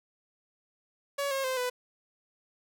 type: tone with pitch steps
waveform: sawtooth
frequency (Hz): 563 / 540.4 / 518.7 / 497.8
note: C#5 / C#5 / C5 / B4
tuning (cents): +27 / -44 / -15 / +14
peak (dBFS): -25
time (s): 1.18-1.7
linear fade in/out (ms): 10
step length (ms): 130
effects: none